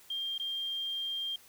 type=tone with dropouts; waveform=triangle; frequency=3194 Hz; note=G7; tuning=32 cents sharp; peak=-29 dBFS; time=0.1-1.36 s; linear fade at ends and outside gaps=5 ms; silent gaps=0.38-0.397 s; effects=tanh soft clip ceiling -31 dBFS + white hiss -58 dBFS RMS until 1.48 s